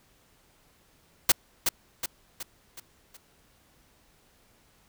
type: noise with echo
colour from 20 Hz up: white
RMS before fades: -18 dBFS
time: 1.29-1.32 s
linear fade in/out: 5 ms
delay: 370 ms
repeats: 5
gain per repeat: -6 dB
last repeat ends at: 3.17 s
effects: pink hiss -63 dBFS RMS until 4.88 s